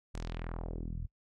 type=tone with low-pass filter sweep; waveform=sawtooth; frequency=41.31 Hz; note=E1; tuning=4 cents sharp; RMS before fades=-39 dBFS; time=0.14-1.07 s; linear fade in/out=10 ms; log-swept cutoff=8600 to 93 Hz; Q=1.8; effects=noise-tail reverb RT60 0.1 s tail -26 dB re dry